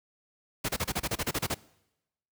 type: noise bursts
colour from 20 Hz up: pink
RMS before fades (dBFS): -29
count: 12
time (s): 0.64-1.546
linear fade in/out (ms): 10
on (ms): 48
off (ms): 30
effects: noise-tail reverb RT60 0.9 s tail -22 dB re dry + high-pass 60 Hz 12 dB/octave